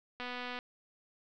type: click train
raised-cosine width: 0.3 ms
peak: -25 dBFS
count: 97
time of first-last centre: 0.2-0.589 s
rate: 247 Hz
effects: low-pass 5000 Hz 12 dB/octave